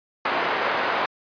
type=band-pass noise; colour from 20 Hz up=pink; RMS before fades=-24 dBFS; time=0.25-1.06 s; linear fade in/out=5 ms; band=600 to 1900 Hz; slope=12 dB/octave; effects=resampled to 11025 Hz